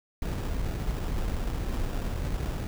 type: noise with sample-and-hold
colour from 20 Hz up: brown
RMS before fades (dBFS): -30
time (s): 0.22-2.67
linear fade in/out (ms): 2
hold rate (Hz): 2100
effects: none